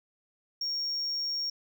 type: tone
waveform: sine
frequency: 5550 Hz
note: F8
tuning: 12 cents flat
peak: -27 dBFS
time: 0.61-1.5 s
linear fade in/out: 5 ms
effects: tanh soft clip ceiling -28 dBFS